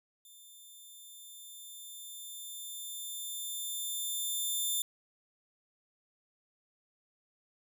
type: tone with level ramp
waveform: 10% pulse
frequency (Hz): 3560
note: A7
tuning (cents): +20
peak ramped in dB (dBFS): -46 to -22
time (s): 0.25-4.82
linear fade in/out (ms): 2
effects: none

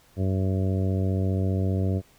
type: harmonic tone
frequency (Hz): 95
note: F#2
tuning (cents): +46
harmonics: 1 / 2 / 3 / 4 / 5 / 6 / 7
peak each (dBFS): -23 / -29 / -33 / -35 / -37 / -39 / -40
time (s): 0.16-2.02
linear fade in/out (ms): 50
effects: pink hiss -58 dBFS RMS until 2.18 s

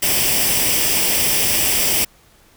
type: noise with comb filter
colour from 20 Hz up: white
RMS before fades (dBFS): -17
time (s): 0.02-2.05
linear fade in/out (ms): 10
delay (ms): 0.37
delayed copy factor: +0.6
effects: pink hiss -52 dBFS RMS until 2.56 s

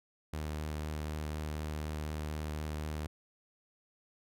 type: tone with vibrato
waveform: sawtooth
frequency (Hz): 76.4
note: D#2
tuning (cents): -31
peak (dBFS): -32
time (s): 0.33-3.07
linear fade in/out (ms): 5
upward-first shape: triangle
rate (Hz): 4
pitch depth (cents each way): 14
effects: none

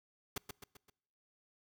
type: noise with echo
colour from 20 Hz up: pink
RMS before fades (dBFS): -38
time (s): 0.36-0.38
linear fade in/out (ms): 5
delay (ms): 130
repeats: 4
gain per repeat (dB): -6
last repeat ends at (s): 0.9
effects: noise-tail reverb RT60 1.0 s tail -26 dB re dry

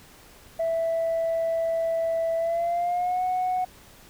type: tone with pitch glide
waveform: sine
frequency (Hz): 659.3 to 735.8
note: E5 to F#5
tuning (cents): 0 to -10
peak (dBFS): -21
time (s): 0.59-3.65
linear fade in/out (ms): 10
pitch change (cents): +190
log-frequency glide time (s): 2.37-3.23
effects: tanh soft clip ceiling -20 dBFS + pink hiss -51 dBFS RMS until 4.09 s

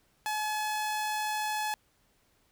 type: tone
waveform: sawtooth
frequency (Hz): 853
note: G#5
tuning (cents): +46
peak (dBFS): -26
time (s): 0.26-1.74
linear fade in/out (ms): 0
effects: pink hiss -69 dBFS RMS until 2.51 s

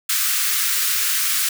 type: high-pass noise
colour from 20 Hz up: white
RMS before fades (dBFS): -20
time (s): 0.09-1.49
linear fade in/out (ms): 5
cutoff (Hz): 1200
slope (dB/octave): 48
effects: none

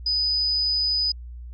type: tone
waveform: sine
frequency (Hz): 4986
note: D#8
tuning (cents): +3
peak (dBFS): -20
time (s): 0.06-1.12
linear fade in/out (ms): 5
effects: added 60 Hz sine -35 dBFS peak until 1.53 s + AAC 48 kbps

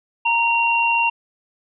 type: tone pair together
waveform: sine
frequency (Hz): 932 / 2757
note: A#5 / F7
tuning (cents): -1 / -23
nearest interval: octave + perfect fifth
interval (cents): 1878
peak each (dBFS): -18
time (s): 0.25-1.1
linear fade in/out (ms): 10
effects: none

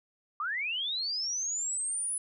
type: linear sweep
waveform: sine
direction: up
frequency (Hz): 1142 to 10100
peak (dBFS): -30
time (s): 0.4-2.18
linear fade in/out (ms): 2
effects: none

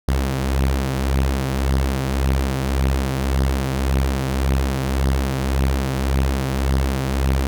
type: beating tone pair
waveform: sawtooth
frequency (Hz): 65.4 / 67.2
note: C2 / C2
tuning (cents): 0 / +47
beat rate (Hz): 1.8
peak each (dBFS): -19 / -15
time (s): 0.08-7.47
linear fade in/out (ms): 0
effects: none

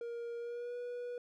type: tone with pitch glide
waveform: triangle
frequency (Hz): 470.4 to 486.7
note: A#4 to B4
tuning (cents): +16 to -25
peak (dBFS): -37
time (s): 0.01-1.18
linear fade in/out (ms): 2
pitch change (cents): +59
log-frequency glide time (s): 0.38-0.76
effects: none

